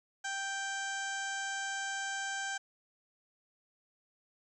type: harmonic tone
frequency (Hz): 784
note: G5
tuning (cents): 0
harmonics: 1 / 2 / 3 / 4 / 5 / 6 / 7 / 8 / 9 / 10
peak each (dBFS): -41 / -37 / -50 / -46 / -53 / -54 / -52 / -47 / -48 / -49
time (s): 0.24-2.58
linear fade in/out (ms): 10
effects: 12-bit